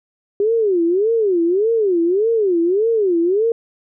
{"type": "tone with vibrato", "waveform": "sine", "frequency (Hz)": 392.6, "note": "G4", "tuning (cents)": 3, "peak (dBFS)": -13, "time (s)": [0.4, 3.52], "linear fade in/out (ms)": 2, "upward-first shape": "sine", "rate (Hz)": 1.7, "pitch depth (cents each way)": 280, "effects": []}